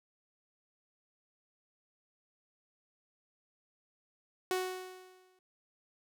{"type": "tone with exponential decay", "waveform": "sawtooth", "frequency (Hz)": 370, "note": "F#4", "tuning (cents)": 0, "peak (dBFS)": -25, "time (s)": [4.51, 5.39], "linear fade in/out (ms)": 1, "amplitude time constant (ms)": 190, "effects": []}